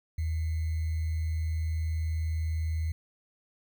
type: tone with sample-and-hold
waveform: sine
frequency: 79.9 Hz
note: D#2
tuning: 47 cents sharp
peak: -27 dBFS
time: 0.18-2.92 s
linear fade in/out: 5 ms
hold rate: 2100 Hz
effects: none